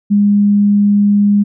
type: tone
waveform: sine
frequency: 204.2 Hz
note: G#3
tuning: 29 cents flat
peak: -7 dBFS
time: 0.1-1.44 s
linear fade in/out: 20 ms
effects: none